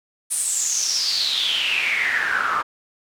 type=noise with band-pass filter sweep; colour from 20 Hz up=pink; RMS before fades=-22 dBFS; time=0.3-2.63 s; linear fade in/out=20 ms; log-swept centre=9500 to 1200 Hz; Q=8.7; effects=none